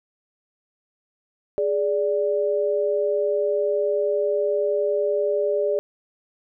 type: tone pair together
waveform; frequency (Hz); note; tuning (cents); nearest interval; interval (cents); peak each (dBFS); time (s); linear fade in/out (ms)
sine; 415.3 / 584.6; G#4 / D5; 0 / -8; tritone; 592; -22; 1.58-5.79; 0
effects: none